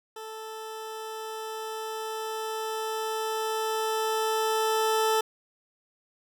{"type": "tone with level ramp", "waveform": "20% pulse", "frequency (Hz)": 439.6, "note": "A4", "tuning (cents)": -2, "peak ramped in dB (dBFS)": [-33, -17], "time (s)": [0.16, 5.21], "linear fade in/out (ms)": 5, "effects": []}